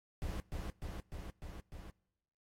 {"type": "noise with echo", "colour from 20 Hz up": "brown", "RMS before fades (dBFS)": -39, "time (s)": [0.22, 0.4], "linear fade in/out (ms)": 0, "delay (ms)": 300, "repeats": 5, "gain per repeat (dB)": -2, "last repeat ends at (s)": 1.9, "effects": ["noise-tail reverb RT60 1.0 s tail -25 dB re dry", "AAC 48 kbps"]}